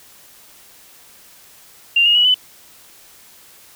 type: tone with pitch steps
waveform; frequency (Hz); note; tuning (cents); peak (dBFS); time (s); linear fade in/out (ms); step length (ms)
sine; 2785 / 2857 / 2930 / 3006; F7 / F7 / F#7 / F#7; -5 / +39 / -18 / +27; -10; 1.96-2.344; 5; 96
effects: white hiss -46 dBFS RMS until 3.75 s